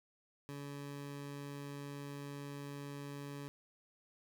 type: tone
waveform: 20% pulse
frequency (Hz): 142.2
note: C#3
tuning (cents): +45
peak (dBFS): -39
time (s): 0.49-3.48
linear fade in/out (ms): 0
effects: none